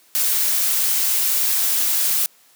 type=noise; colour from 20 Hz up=blue; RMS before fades=-19 dBFS; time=0.15-2.26 s; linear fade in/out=0 ms; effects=white hiss -54 dBFS RMS until 2.55 s + high-pass 200 Hz 12 dB/octave